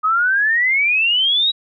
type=exponential sweep; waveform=sine; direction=up; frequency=1244.5 to 3895 Hz; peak=-13 dBFS; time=0.03-1.52 s; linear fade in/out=20 ms; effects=none